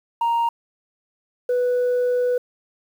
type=tone pair in turn; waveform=sine; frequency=932.3 / 493.9 Hz; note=A#5 / B4; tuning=0 / 0 cents; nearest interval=major seventh; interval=1100 cents; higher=first; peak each=-15 dBFS; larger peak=neither; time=0.21-0.49 / 1.49-2.38 s; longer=second; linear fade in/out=5 ms; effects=tanh soft clip ceiling -16 dBFS + 8-bit